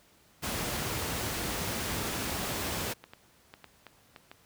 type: noise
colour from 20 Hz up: pink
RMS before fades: -33 dBFS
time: 0.42-2.94 s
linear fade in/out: 20 ms
type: clicks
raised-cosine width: 0.3 ms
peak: -29 dBFS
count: 7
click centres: 3.04 / 3.135 / 3.539 / 3.643 / 3.867 / 4.162 / 4.315 s
effects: pink hiss -62 dBFS RMS until 4.45 s + high-pass 60 Hz 12 dB/octave